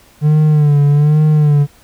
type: tone with vibrato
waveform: triangle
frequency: 148.7 Hz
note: D3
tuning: 22 cents sharp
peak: -5 dBFS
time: 0.21-1.67 s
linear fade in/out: 50 ms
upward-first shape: sine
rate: 1.2 Hz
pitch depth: 59 cents each way
effects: pink hiss -47 dBFS RMS until 1.83 s